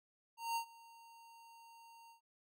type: tone with ADSR envelope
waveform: square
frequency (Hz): 923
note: A#5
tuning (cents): -17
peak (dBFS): -35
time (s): 0.37-2.21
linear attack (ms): 190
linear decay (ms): 89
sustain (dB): -23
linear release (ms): 110
effects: none